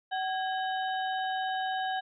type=harmonic tone with a mistuned harmonic; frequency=756 Hz; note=F#5; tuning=37 cents sharp; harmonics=1 / 2 / 4 / 5; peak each=-30 / -36 / -42 / -44 dBFS; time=0.11-2.01 s; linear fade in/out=20 ms; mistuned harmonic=2; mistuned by=+140 cents; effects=none